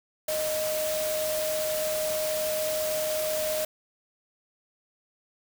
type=tone in noise; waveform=sine; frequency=620 Hz; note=D#5; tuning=6 cents flat; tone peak=-27 dBFS; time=0.28-3.65 s; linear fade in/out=5 ms; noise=white; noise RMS=-33 dBFS; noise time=0.28-3.65 s; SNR=+3 dB; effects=none